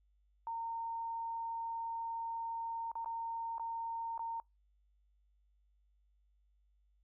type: tone with dropouts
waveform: sine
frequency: 917 Hz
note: A#5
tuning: 29 cents flat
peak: -37 dBFS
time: 0.47-4.4 s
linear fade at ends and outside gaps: 1 ms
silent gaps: 2.916-2.954 / 3.046-3.059 / 3.582-3.596 / 4.178-4.193 s
effects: noise-tail reverb RT60 0.2 s tail -26 dB re dry + added 50 Hz sine -69 dBFS peak until 7.03 s